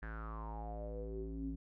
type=tone with low-pass filter sweep; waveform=square; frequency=55 Hz; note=A1; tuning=in tune; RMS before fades=-43 dBFS; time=0.02-1.56 s; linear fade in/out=10 ms; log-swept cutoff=1700 to 240 Hz; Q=8.8; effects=none